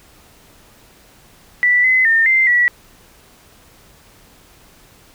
sine tone with pitch steps, 1968 / 2035 / 1815 / 2083 / 1942 Hz, B6 / C7 / A#6 / C7 / B6, -7 / -49 / -47 / -8 / -30 cents, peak -10 dBFS, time 1.63-2.68 s, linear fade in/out 0 ms, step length 210 ms, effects pink hiss -48 dBFS RMS until 5.14 s

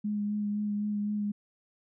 sine tone with vibrato, 207.7 Hz, G#3, in tune, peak -28 dBFS, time 0.04-1.32 s, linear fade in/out 10 ms, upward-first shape sine, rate 3.9 Hz, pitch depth 17 cents each way, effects none

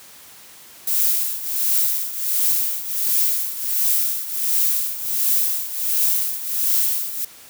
violet noise with tremolo, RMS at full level -17 dBFS, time 0.87-7.25 s, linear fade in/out 5 ms, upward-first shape triangle, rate 1.4 Hz, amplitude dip 80%, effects white hiss -44 dBFS RMS until 7.49 s + high-pass 60 Hz 12 dB/octave

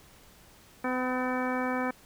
harmonic tone with a mistuned harmonic, 254.1 Hz, B3, 49 cents sharp, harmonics 1 / 2 / 3 / 4 / 5 / 6 / 7 / 9, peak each -31 / -34 / -36 / -37 / -38 / -39 / -39 / -41 dBFS, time 0.84-1.91 s, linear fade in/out 5 ms, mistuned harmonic 4, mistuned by -20 cents, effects pink hiss -56 dBFS RMS until 2.05 s

